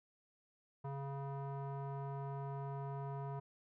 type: tone with low-pass filter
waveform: square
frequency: 138.59 Hz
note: C#3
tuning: in tune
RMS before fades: -43 dBFS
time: 0.84-3.4 s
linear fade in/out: 10 ms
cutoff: 970 Hz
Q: 2.8
effects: none